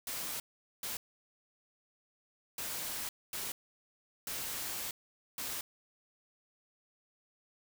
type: noise bursts at uneven times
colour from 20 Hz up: white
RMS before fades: -39 dBFS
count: 6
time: 0.07-0.4 / 0.83-0.97 / 2.58-3.09 / 3.33-3.52 / 4.27-4.91 / 5.38-5.61 s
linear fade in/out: 2 ms
effects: none